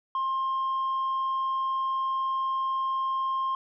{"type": "tone", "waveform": "sine", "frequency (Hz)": 1061, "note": "C6", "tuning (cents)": 24, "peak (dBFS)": -23, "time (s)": [0.15, 3.55], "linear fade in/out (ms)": 2, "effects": ["tanh soft clip ceiling -24 dBFS"]}